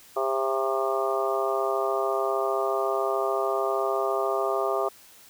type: harmonic tone with a mistuned harmonic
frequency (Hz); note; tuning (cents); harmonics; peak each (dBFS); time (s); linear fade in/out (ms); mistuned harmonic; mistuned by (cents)
133.6; C3; +36; 3 / 4 / 5 / 6 / 7 / 8 / 9; -28 / -32 / -28 / -35 / -37 / -34 / -31; 0.16-4.89; 10; 8; +30
effects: white hiss -52 dBFS RMS until 5.29 s